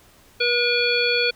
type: harmonic tone with a mistuned harmonic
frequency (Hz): 482.4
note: B4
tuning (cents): -41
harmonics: 1 / 3 / 5 / 7 / 9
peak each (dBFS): -23 / -26 / -22 / -26 / -25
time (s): 0.4-1.31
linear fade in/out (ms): 10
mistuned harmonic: 9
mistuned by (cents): +31
effects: pink hiss -53 dBFS RMS until 1.35 s